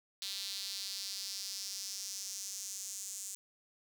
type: tone with high-pass filter sweep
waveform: sawtooth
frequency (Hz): 196.3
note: G3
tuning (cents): +3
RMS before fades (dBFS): -42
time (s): 0.22-3.35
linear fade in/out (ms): 0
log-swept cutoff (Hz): 4000 to 7200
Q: 3.3
effects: none